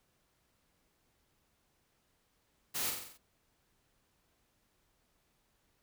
white noise with echo, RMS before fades -36 dBFS, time 2.74-2.91 s, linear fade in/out 20 ms, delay 45 ms, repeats 6, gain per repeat -4 dB, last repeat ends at 3.18 s, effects pink hiss -75 dBFS RMS until 5.82 s

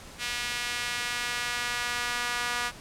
sawtooth tone with high-pass filter sweep, 241.8 Hz, B3, 36 cents flat, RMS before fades -31 dBFS, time 0.18-2.72 s, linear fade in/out 50 ms, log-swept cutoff 2200 to 1300 Hz, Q 1.2, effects pink hiss -46 dBFS RMS until 2.8 s + low-pass 10000 Hz 12 dB/octave

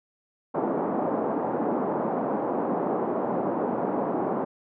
pink band-pass noise, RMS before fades -27 dBFS, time 0.54-4.45 s, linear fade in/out 10 ms, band 210 to 960 Hz, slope 24 dB/octave, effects none

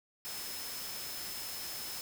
sine tone in noise, 5200 Hz, E8, 24 cents flat, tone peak -45 dBFS, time 0.25-2.01 s, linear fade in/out 0 ms, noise white, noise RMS -42 dBFS, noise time 0.25-2.01 s, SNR -6 dB, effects none

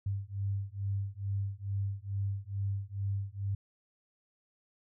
sine beating tone pair, 98 / 100.3 Hz, G2 / G2, 0 / +40 cents, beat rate 2.3 Hz, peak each -35 / -35 dBFS, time 0.06-3.55 s, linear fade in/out 5 ms, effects none

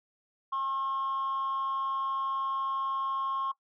sine tone with amplitude modulation, 1078 Hz, C#6, 49 cents flat, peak -25 dBFS, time 0.52-3.52 s, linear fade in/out 10 ms, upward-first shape sine, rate 266 Hz, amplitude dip 50%, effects noise-tail reverb RT60 0.1 s tail -19 dB re dry + tanh soft clip ceiling -26 dBFS

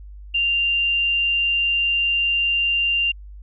sine tone, 2785 Hz, F7, 5 cents flat, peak -17 dBFS, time 0.34-3.12 s, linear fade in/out 10 ms, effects added 50 Hz sine -36 dBFS peak until 3.42 s

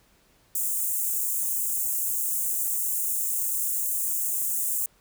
white high-pass noise, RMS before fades -27 dBFS, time 0.55-4.86 s, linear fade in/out 2 ms, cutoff 7000 Hz, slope 48 dB/octave, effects pink hiss -62 dBFS RMS until 5 s

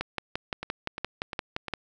two click trains, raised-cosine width 0.3 ms, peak -13 / -18 dBFS, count 11 / 4, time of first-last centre 0.01-1.737 / 0.63-1.683 s, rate 5.79 / 2.85 Hz, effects none

